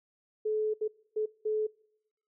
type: tone bursts at uneven times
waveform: sine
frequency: 430.3 Hz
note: A4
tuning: 39 cents flat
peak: -27 dBFS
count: 4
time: 0.45-0.74 / 0.81-0.88 / 1.16-1.26 / 1.45-1.67 s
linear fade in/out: 10 ms
effects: noise-tail reverb RT60 0.8 s tail -24 dB re dry